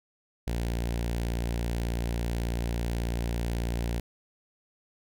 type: tone with notch filter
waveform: sawtooth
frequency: 58.27 Hz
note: A#1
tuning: in tune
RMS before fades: -30 dBFS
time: 0.47-4 s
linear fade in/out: 5 ms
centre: 1200 Hz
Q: 1.8
effects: none